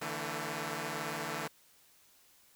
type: chord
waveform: 5% pulse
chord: D suspended second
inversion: none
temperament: equal with one note detuned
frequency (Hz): 146.83 / 164.81 / 224.4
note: D3 / E3 / A3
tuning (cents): 0 / 0 / +34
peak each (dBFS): -29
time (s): 0.01-1.48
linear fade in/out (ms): 10
effects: white hiss -64 dBFS RMS until 2.55 s